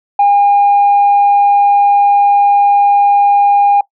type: tone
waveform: sine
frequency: 810 Hz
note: G#5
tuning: 43 cents flat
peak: -4 dBFS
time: 0.19-3.81 s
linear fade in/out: 5 ms
effects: noise-tail reverb RT60 0.1 s tail -20 dB re dry + tanh soft clip ceiling -3 dBFS